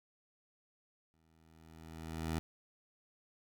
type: tone with exponential growth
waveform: 15% pulse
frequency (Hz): 80.6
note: E2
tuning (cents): -38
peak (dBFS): -27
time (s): 1.14-2.39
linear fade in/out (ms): 0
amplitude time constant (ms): 270
effects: none